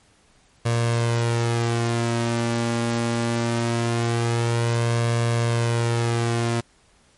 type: tone with flanger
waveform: sawtooth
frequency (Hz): 117.1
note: A#2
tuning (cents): +8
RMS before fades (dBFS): -22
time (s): 0.65-6.61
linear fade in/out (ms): 10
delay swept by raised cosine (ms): 1.8 to 3.6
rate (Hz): 0.22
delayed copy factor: +0.55
effects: pink hiss -58 dBFS RMS until 7.17 s + MP3 48 kbps